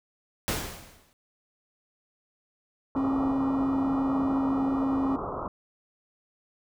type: noise with exponential decay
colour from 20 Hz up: pink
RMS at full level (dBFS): -26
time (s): 0.48-1.13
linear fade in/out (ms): 0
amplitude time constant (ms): 140
type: low-pass noise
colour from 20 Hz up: white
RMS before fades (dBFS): -34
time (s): 2.95-5.48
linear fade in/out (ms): 2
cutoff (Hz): 1300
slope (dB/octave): 96
type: tone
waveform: triangle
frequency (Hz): 270.2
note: C#4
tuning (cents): -44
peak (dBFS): -22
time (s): 2.96-5.16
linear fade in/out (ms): 5
effects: none